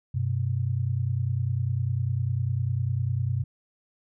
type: tone pair together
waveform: sine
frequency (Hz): 97.52 / 127.5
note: G2 / C3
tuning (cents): -8 / -44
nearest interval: perfect fourth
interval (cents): 464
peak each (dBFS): -27 / -26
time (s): 0.14-3.44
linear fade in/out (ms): 10
effects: none